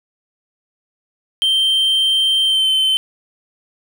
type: tone with pitch glide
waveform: triangle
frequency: 3136 to 3079 Hz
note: G7 to G7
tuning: 0 to -32 cents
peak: -11 dBFS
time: 1.42-2.97 s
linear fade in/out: 0 ms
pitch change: -32 cents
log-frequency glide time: 2.45-2.69 s
effects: none